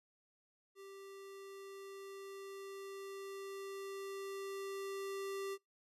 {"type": "tone with level ramp", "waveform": "square", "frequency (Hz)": 392, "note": "G4", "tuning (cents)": 0, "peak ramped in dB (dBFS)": [-52, -40], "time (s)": [0.75, 5.58], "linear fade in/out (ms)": 50, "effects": ["noise-tail reverb RT60 0.2 s tail -24 dB re dry", "resampled to 32000 Hz"]}